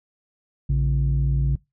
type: tone pair together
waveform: sine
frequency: 58.27 / 138.59 Hz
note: A#1 / C#3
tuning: 0 / 0 cents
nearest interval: octave + minor third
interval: 1500 cents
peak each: -19 dBFS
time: 0.69-1.56 s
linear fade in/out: 10 ms
effects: noise-tail reverb RT60 0.2 s tail -22 dB re dry + tanh soft clip ceiling -14 dBFS